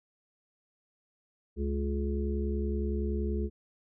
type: harmonic tone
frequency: 70.6 Hz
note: C#2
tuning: 32 cents sharp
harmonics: 1 / 3 / 5 / 6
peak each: -30 / -35 / -37 / -38 dBFS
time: 1.56-3.5 s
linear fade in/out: 50 ms
effects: none